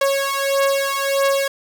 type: beating tone pair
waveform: sawtooth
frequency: 550 / 551.6 Hz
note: C#5 / C#5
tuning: -14 / -9 cents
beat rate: 1.6 Hz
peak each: -16 dBFS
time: 0.01-1.48 s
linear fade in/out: 5 ms
effects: none